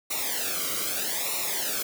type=noise with flanger; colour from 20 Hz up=white; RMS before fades=-29 dBFS; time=0.1-1.83 s; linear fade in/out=10 ms; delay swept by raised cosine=0.62 to 1.16 ms; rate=0.8 Hz; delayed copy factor=-0.85; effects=none